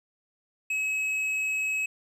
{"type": "tone with tanh clipping", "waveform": "sine", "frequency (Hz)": 2564, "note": "E7", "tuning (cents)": -49, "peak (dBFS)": -27, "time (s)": [0.7, 1.86], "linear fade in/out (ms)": 5, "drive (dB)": 7, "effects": []}